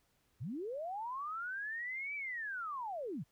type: linear two-way sweep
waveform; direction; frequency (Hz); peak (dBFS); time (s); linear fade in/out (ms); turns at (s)
sine; up then down; 92.6 to 2333 to 107.6; -38; 0.4-3.24; 20; 2.15
effects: pink hiss -75 dBFS RMS until 3.31 s